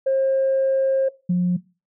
sine tone pair in turn, 535 / 178.53 Hz, C5 / F3, +38 / +38 cents, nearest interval octave + perfect fifth, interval 1900 cents, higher first, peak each -15 / -15 dBFS, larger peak neither, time 0.06-1.09 / 1.29-1.57 s, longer first, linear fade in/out 10 ms, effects noise-tail reverb RT60 0.3 s tail -20 dB re dry + tanh soft clip ceiling -13 dBFS

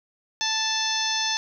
harmonic tone with a mistuned harmonic, 880 Hz, A5, in tune, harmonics 1 / 2 / 3 / 4 / 5 / 6 / 7, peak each -31 / -31 / -34 / -29 / -32 / -29 / -30 dBFS, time 0.41-1.37 s, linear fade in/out 0 ms, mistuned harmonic 5, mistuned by -35 cents, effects none

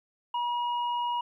sine tone pair together, 962 / 2883 Hz, B5 / F#7, -46 / -46 cents, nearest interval octave + perfect fifth, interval 1900 cents, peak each -27 / -39 dBFS, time 0.34-1.21 s, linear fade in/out 5 ms, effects 11-bit

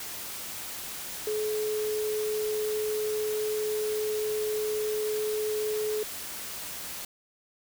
sine tone in noise, 427.4 Hz, G#4, 50 cents sharp, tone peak -27 dBFS, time 1.27-6.03 s, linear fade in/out 2 ms, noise white, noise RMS -38 dBFS, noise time 0-7.05 s, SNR +8 dB, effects none

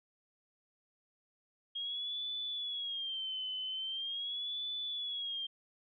sine tone with vibrato, 3250 Hz, G#7, 38 cents flat, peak -36 dBFS, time 1.75-5.47 s, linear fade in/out 10 ms, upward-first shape sine, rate 0.42 Hz, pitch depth 120 cents each way, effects none

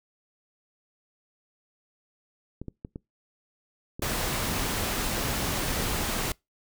clicks, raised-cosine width 3 ms, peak -23 dBFS, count 8, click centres 2.616 / 2.683 / 2.849 / 2.959 / 3.995 / 4.998 / 5.064 / 5.8 s
pink noise, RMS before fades -29 dBFS, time 4.02-6.32 s, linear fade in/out 2 ms
effects noise-tail reverb RT60 0.2 s tail -25 dB re dry

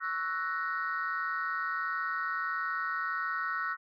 sine chord, F# dominant seventh, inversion second, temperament equal with one note detuned, 1114.5 / 1318.5 / 1480 / 1864.7 Hz, C#6 / E6 / F#6 / A#6, +9 / 0 / 0 / 0 cents, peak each -38 / -34 / -34 / -37 dBFS, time 0-3.77 s, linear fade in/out 50 ms, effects tanh soft clip ceiling -23 dBFS

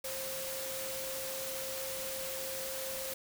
sine tone in noise, 530 Hz, C5, 22 cents sharp, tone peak -41 dBFS, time 0.04-3.14 s, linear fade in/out 5 ms, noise white, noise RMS -40 dBFS, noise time 0.04-3.14 s, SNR -4 dB, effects none

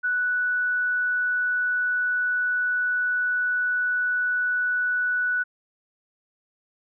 sine tone, 1480 Hz, F#6, in tune, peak -21 dBFS, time 0.03-5.44 s, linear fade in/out 20 ms, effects none

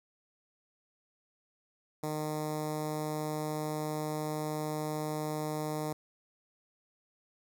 10% pulse tone with notch filter, 153.1 Hz, D#3, 28 cents flat, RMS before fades -35 dBFS, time 2.03-5.93 s, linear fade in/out 5 ms, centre 2800 Hz, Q 0.7, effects none

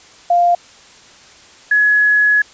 sine tone pair in turn, 698.5 / 1688.9 Hz, F5 / G#6, 0 / +29 cents, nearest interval octave + minor third, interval 1529 cents, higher second, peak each -9 dBFS, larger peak neither, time 0.3-0.55 / 1.71-2.42 s, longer second, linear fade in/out 5 ms, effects white hiss -43 dBFS RMS until 2.53 s + resampled to 16000 Hz

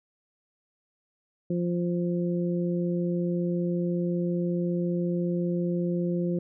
harmonic tone, 174.61 Hz, F3, in tune, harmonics 1 / 2 / 3, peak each -26 / -30 / -35 dBFS, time 1.5-6.39 s, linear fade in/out 5 ms, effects none

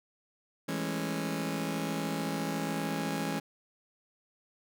sawtooth chord, A major seventh, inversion second, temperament just, 165 / 206.2 / 220 / 275 Hz, E3 / G#3 / A3 / C#4, +2 / -12 / 0 / -14 cents, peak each -32 / -33 / -38 / -32 dBFS, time 0.68-3.4 s, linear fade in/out 10 ms, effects none

